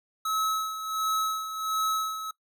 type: tone with tremolo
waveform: square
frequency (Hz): 1291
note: E6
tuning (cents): -37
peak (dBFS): -25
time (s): 0.25-2.31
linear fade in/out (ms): 5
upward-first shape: sine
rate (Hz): 1.4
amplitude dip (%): 65
effects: noise-tail reverb RT60 0.1 s tail -20 dB re dry